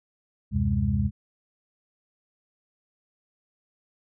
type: tone cluster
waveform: sine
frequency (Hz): 75 / 93.3 / 127.9 / 203.8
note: D2 / F#2 / C3 / G#3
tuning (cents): +37 / +15 / -39 / -32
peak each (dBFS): -27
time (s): 0.51-1.11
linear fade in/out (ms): 50
effects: none